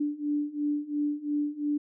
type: beating tone pair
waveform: sine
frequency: 292.2 / 295.1 Hz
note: D4 / D4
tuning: -9 / +8 cents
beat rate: 2.9 Hz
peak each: -31 / -29 dBFS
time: 0-1.78 s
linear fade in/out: 10 ms
effects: none